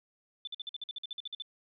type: tone bursts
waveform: sine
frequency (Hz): 3520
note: A7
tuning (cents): 0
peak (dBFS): -36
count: 14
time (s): 0.45-1.422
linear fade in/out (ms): 2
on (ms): 23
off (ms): 50
effects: none